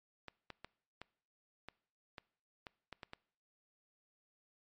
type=clicks; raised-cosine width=0.3 ms; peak=-30 dBFS; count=10; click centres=0.283 / 0.503 / 0.646 / 1.016 / 1.686 / 2.182 / 2.668 / 2.927 / 3.032 / 3.134 s; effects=noise-tail reverb RT60 0.6 s tail -23 dB re dry + MP3 48 kbps